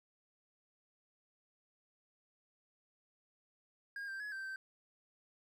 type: tone with pitch steps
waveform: triangle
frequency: 1625 / 1574 / 1687 / 1563 / 1554 Hz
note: G#6 / G6 / G#6 / G6 / G6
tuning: -38 / +7 / +27 / -6 / -16 cents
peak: -39 dBFS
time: 3.96-4.56 s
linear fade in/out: 2 ms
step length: 120 ms
effects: none